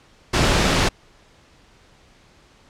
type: noise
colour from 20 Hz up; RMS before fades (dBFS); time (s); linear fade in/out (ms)
pink; -17; 0.33-0.89; 10
effects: pink hiss -53 dBFS RMS until 2.69 s + low-pass 6000 Hz 12 dB/octave